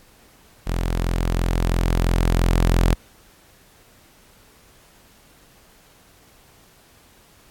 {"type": "tone with level ramp", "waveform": "sawtooth", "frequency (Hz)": 42.98, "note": "F1", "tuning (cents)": -27, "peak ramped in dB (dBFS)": [-17, -10], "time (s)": [0.66, 2.95], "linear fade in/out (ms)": 20, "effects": ["pink hiss -53 dBFS RMS until 7.5 s", "AAC 64 kbps"]}